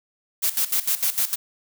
blue noise with tremolo, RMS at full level -21 dBFS, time 0.42-1.36 s, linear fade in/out 20 ms, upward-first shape square, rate 6.6 Hz, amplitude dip 80%, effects none

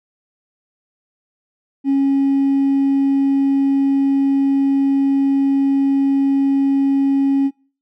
triangle tone with hard clipping, 274.6 Hz, C#4, 16 cents flat, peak -12 dBFS, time 1.84-7.51 s, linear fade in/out 50 ms, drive 2 dB, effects noise-tail reverb RT60 0.4 s tail -23 dB re dry

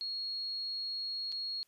sine tone with dropouts, 4304 Hz, C8, 48 cents sharp, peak -35 dBFS, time 0.01-1.63 s, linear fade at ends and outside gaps 0 ms, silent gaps 1.319-1.324 s, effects white hiss -73 dBFS RMS until 1.67 s + resampled to 32000 Hz

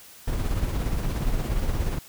brown noise with tremolo, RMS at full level -23 dBFS, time 0.27-1.99 s, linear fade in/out 10 ms, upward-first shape triangle, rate 17 Hz, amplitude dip 50%, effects white hiss -48 dBFS RMS until 2.08 s

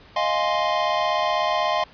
square chord, F minor seventh, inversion third, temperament equal, 622.3 / 698.5 / 830.6 / 1046.5 Hz, Eb5 / F5 / Ab5 / C6, 0 / 0 / 0 / 0 cents, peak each -26 / -26 / -29 / -25 dBFS, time 0.16-1.84 s, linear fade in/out 5 ms, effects pink hiss -49 dBFS RMS until 1.93 s + resampled to 11025 Hz

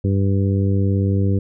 harmonic tone, 98 Hz, G2, in tune, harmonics 1 / 2 / 3 / 4 / 5, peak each -16 / -22 / -26 / -28 / -30 dBFS, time 0.04-1.39 s, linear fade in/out 5 ms, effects none

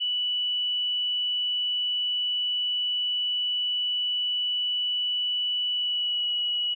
sine tone with pitch glide, 2960 to 2928 Hz, F#7 to F#7, 0 to -19 cents, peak -24 dBFS, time 0-6.75 s, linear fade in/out 20 ms, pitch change -19 cents, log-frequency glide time 5.72-6.28 s, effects none

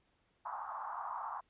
white band-pass noise, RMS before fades -42 dBFS, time 0.45-1.41 s, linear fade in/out 10 ms, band 780 to 1200 Hz, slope 48 dB/octave, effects pink hiss -75 dBFS RMS until 1.49 s + resampled to 8000 Hz

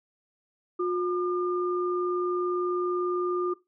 sine tone pair together, 358.2 / 1205 Hz, F4 / D6, +44 / +44 cents, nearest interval octave + major sixth, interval 2100 cents, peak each -25 / -32 dBFS, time 0.79-3.54 s, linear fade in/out 10 ms, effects noise-tail reverb RT60 0.2 s tail -18 dB re dry

